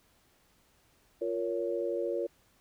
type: chord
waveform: sine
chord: Bb minor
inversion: second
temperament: just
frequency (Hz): 349.6 / 466.2 / 559.4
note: F4 / Bb4 / Db5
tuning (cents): +2 / 0 / +16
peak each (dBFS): -34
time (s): 1.21-2.27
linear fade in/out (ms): 10
effects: pink hiss -67 dBFS RMS until 2.6 s